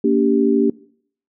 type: chord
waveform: sine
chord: G minor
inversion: first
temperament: equal with one note detuned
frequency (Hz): 233.1 / 286.5 / 392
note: Bb3 / D4 / G4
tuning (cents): 0 / -43 / 0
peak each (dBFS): -17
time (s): 0.04-0.7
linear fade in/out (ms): 5
effects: noise-tail reverb RT60 0.6 s tail -22 dB re dry